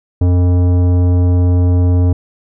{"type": "tone with tanh clipping", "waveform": "sine", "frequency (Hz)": 89.1, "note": "F2", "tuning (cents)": 35, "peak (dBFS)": -10, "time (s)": [0.21, 2.13], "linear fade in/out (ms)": 5, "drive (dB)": 14, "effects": []}